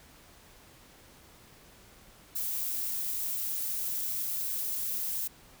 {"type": "noise", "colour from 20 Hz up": "violet", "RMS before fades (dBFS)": -33, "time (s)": [2.35, 5.28], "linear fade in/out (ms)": 10, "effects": ["pink hiss -56 dBFS RMS until 5.6 s"]}